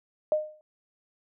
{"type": "tone with exponential decay", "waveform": "sine", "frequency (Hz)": 613, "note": "D#5", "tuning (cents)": -26, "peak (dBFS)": -18, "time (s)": [0.32, 0.61], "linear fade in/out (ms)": 1, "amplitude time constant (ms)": 61, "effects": []}